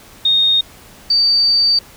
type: tone pair in turn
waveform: sine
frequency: 3700 / 4615 Hz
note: A#7 / D8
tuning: -14 / -31 cents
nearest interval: major third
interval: 383 cents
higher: second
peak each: -10 dBFS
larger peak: neither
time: 0.25-0.61 / 1.1-1.79 s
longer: second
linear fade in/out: 5 ms
effects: pink hiss -42 dBFS RMS until 1.96 s